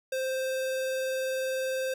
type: tone with vibrato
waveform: square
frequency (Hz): 523.3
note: C5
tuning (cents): 0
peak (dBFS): -29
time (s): 0.12-1.94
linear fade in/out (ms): 5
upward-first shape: sine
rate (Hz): 20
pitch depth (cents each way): 13
effects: none